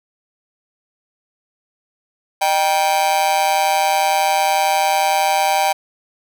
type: tone with amplitude modulation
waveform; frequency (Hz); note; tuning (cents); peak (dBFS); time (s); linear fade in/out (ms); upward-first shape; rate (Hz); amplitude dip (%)
45% pulse; 784; G5; 0; -10; 2.41-5.73; 10; sine; 171; 95
effects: none